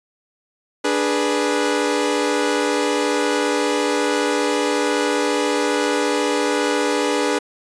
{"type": "chord", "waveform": "sawtooth", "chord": "G# diminished", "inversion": "second", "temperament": "equal with one note detuned", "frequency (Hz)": [293.7, 415.3, 489.9], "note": ["D4", "G#4", "B4"], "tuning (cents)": [0, 0, -14], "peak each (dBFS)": -18, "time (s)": [0.84, 7.39], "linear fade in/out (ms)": 10, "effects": ["resampled to 22050 Hz"]}